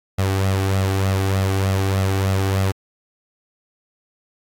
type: tone with flanger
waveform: sawtooth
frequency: 96.4 Hz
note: G2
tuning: 28 cents flat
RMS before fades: -19 dBFS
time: 0.18-2.72 s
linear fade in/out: 10 ms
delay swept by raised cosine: 1.5 to 2.7 ms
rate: 3.3 Hz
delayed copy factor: +0.55
effects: AAC 64 kbps